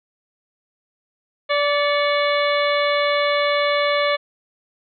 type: harmonic tone with a mistuned harmonic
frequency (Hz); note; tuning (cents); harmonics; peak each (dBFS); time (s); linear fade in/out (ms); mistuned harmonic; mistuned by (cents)
580; D5; -22; 1 / 2 / 3 / 4 / 5 / 6 / 7; -19 / -23 / -27 / -25 / -32 / -28 / -32; 1.49-4.17; 20; 4; -69
effects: none